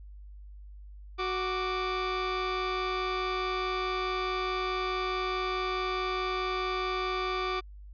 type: tone pair together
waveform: sawtooth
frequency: 370 / 1174.7 Hz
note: F#4 / D6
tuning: 0 / 0 cents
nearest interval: octave + minor sixth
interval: 2000 cents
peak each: -28 dBFS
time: 1.18-7.61 s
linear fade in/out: 20 ms
effects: added 50 Hz sine -44 dBFS peak until 7.93 s + resampled to 11025 Hz